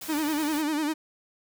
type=noise with tremolo; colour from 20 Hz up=white; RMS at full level=-38 dBFS; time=0.01-0.62 s; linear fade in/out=5 ms; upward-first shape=triangle; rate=7.8 Hz; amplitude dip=25%
type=tone with vibrato; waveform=45% pulse; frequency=303.4 Hz; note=D#4; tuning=44 cents flat; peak=-25 dBFS; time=0.08-0.94 s; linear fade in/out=20 ms; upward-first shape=sine; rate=10 Hz; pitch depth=91 cents each way
effects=none